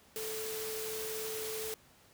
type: tone in noise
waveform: sine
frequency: 438.1 Hz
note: A4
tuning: 7 cents flat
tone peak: -39 dBFS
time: 0.16-1.74 s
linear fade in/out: 0 ms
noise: white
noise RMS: -41 dBFS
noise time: 0.16-1.74 s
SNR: -1 dB
effects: pink hiss -62 dBFS RMS until 2.13 s + high-pass 60 Hz 12 dB/octave